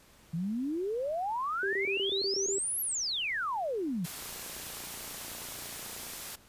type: exponential two-way sweep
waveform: sine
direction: up then down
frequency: 157.5 to 11840 to 157.5 Hz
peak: -30 dBFS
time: 0.33-4.06 s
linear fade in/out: 10 ms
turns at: 2.81 s
type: tone bursts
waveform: sine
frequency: 392 Hz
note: G4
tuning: in tune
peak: -31 dBFS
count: 8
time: 1.63-2.584 s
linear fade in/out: 2 ms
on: 100 ms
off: 22 ms
type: noise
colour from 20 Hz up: white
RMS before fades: -41 dBFS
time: 4.04-6.36 s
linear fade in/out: 10 ms
type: click train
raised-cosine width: 1 ms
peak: -35 dBFS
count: 58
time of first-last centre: 4.19-6.135 s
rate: 29.3 Hz
effects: pink hiss -59 dBFS RMS until 6.48 s + resampled to 32000 Hz